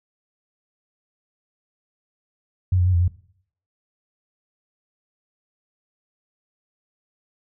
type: tone with pitch steps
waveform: sine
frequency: 92 / 89.1 / 92.1 / 86.4 / 89.4 Hz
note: F#2 / F2 / F#2 / F2 / F2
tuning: -9 / +35 / -7 / -18 / +41 cents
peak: -15 dBFS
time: 2.72-3.08 s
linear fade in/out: 5 ms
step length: 72 ms
effects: noise-tail reverb RT60 0.6 s tail -18 dB re dry